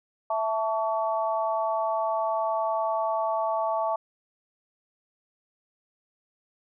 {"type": "chord", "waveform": "sine", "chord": "A major", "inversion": "second", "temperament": "equal with one note detuned", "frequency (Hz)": [659.3, 880, 1130.1], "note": ["E5", "A5", "C#6"], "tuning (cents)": [0, 0, 33], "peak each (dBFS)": [-27, -28, -31], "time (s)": [0.3, 3.96], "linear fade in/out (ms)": 5, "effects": []}